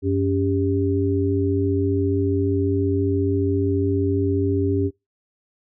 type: tone cluster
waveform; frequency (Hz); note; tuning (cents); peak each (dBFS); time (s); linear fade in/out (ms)
sine; 94.8 / 280.9 / 395.6; F#2 / C#4 / G4; +43 / +23 / +16; -22 / -22 / -23; 0.02-4.91; 50
effects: noise-tail reverb RT60 0.2 s tail -21 dB re dry